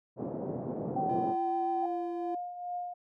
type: band-pass noise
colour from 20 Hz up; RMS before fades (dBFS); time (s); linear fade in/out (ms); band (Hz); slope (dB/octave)
pink; -36; 0.16-1.36; 50; 150 to 640; 24
type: tone with vibrato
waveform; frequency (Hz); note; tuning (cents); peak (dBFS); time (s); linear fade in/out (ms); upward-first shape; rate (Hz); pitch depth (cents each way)
sine; 767; G5; -38; -29; 0.96-1.86; 5; triangle; 7.1; 27
type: tone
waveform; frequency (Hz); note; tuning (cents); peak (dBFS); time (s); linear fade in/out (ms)
triangle; 342.1; F4; -36; -32; 1.09-2.35; 5
type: tone with tremolo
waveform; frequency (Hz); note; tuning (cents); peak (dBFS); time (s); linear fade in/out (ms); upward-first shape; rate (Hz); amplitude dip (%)
sine; 711; F5; +31; -32; 1.82-2.94; 10; triangle; 2.4; 65
effects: none